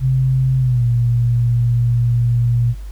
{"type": "tone with pitch glide", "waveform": "sine", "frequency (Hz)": [130.81, 119.26], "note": ["C3", "A#2"], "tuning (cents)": [0, 40], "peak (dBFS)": -12, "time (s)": [0, 2.75], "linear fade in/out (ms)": 50, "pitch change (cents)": -160, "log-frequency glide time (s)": [0.58, 0.85], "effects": ["added 50 Hz sine -27 dBFS peak until 2.91 s", "pink hiss -49 dBFS RMS until 2.91 s"]}